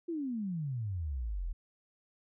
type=exponential sweep; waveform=sine; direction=down; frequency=352 to 37.61 Hz; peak=-33 dBFS; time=0.08-1.53 s; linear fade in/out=10 ms; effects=none